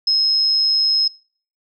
sine tone, 5150 Hz, E8, 41 cents flat, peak -13 dBFS, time 0.07-1.08 s, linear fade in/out 5 ms, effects noise-tail reverb RT60 0.5 s tail -26 dB re dry

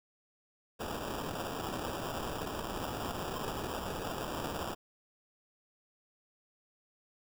white noise with sample-and-hold, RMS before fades -38 dBFS, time 0.79-4.75 s, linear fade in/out 20 ms, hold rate 2100 Hz, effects none

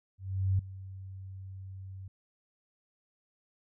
sine tone with ADSR envelope, 95.4 Hz, G2, 47 cents flat, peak -23 dBFS, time 0.18-2.08 s, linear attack 410 ms, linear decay 4 ms, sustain -18 dB, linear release 4 ms, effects none

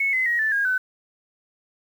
sine tone with pitch steps, 2200 / 2041 / 1893.2 / 1756.3 / 1629.2 / 1511.3 Hz, C#7 / C7 / A#6 / A6 / G#6 / F#6, -14 / -44 / +26 / -4 / -34 / +36 cents, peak -19 dBFS, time 0-0.78 s, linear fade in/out 5 ms, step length 130 ms, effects 8-bit

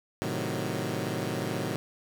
15% pulse chord, A diminished seventh, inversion none, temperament equal, 110 / 130.81 / 155.56 / 185 Hz, A2 / C3 / Eb3 / Gb3, 0 / 0 / 0 / 0 cents, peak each -29 dBFS, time 0.22-1.76 s, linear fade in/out 0 ms, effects none

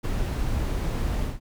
brown noise with ADSR envelope, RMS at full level -24 dBFS, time 0.03-1.4 s, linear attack 22 ms, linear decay 15 ms, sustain -2 dB, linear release 160 ms, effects none

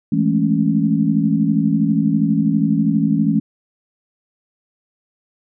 sine chord, A major seventh, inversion second, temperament equal, 164.81 / 207.7 / 220 / 277.2 Hz, E3 / G#3 / A3 / C#4, 0 / 0 / 0 / 0 cents, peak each -19 dBFS, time 0.12-3.4 s, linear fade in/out 5 ms, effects none

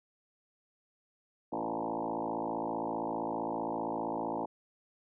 sine tone with frequency modulation, 587.3 Hz, D5, in tune, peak -32 dBFS, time 1.52-4.46 s, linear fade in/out 10 ms, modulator 55.3 Hz, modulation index 6.5, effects none

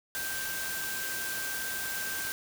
sine tone in noise, 1568 Hz, G6, in tune, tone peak -36 dBFS, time 0.15-2.32 s, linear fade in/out 0 ms, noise white, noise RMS -36 dBFS, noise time 0.15-2.32 s, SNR -3 dB, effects none

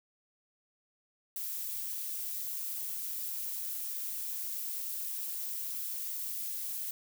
violet noise with amplitude modulation, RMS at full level -35 dBFS, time 1.36-6.91 s, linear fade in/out 2 ms, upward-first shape sine, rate 206 Hz, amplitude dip 55%, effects none

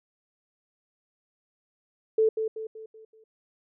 sine tone with echo, 440 Hz, A4, in tune, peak -18 dBFS, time 2.18-2.29 s, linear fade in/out 5 ms, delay 190 ms, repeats 5, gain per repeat -7 dB, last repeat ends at 3.24 s, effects none

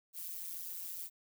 violet noise with amplitude modulation, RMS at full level -39 dBFS, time 0.13-1.1 s, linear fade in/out 50 ms, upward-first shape sine, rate 174 Hz, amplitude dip 100%, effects none

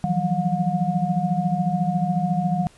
sine tone cluster, 161.4 / 175.5 / 189.5 / 718 Hz, E3 / F3 / F#3 / F5, -36 / +9 / +42 / +48 cents, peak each -25 dBFS, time 0.04-2.67 s, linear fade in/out 0 ms, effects pink hiss -53 dBFS RMS until 2.77 s + resampled to 24000 Hz

